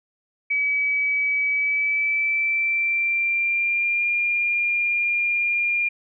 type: tone with pitch glide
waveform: sine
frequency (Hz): 2283 to 2406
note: D7 to D7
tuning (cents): -50 to +41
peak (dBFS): -19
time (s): 0.5-5.89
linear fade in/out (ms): 10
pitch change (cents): +91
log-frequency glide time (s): 1.51-4.05
effects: none